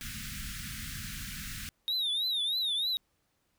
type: band-stop noise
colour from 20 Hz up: pink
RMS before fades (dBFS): -40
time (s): 0.01-1.69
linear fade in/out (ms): 0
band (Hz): 240 to 1400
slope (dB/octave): 48
type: tone with vibrato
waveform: triangle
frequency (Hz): 3729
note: A#7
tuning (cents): 0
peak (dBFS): -27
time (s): 1.88-2.97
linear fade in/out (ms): 0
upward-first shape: triangle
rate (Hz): 3.2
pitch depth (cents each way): 160
effects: pink hiss -75 dBFS RMS until 3.58 s